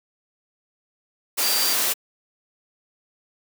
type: tone in noise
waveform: sine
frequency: 4699 Hz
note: D8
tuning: in tune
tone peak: -24 dBFS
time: 1.42-1.75 s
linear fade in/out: 20 ms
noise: white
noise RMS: -22 dBFS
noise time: 1.37-1.94 s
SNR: -5 dB
effects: high-pass 300 Hz 12 dB/octave